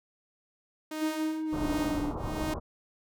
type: tone with tremolo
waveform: sawtooth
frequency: 310.6 Hz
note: D#4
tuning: 3 cents flat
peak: -26 dBFS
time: 0.91-2.54 s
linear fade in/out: 5 ms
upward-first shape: triangle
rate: 1.4 Hz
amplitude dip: 100%
type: tone with pitch glide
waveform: triangle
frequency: 314.9 to 292.1 Hz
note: D#4 to D4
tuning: +21 to -9 cents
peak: -28 dBFS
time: 1.01-2.12 s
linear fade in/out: 20 ms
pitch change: -130 cents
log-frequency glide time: 1.45-1.71 s
type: low-pass noise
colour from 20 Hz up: pink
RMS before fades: -35 dBFS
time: 1.52-2.6 s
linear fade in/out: 20 ms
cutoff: 1200 Hz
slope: 48 dB/octave
effects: none